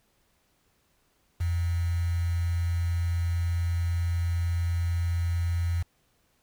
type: tone with quantisation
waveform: sine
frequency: 85.5 Hz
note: F2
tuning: 36 cents flat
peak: -24 dBFS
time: 1.4-5.83 s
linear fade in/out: 10 ms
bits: 7
effects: pink hiss -69 dBFS RMS until 6.42 s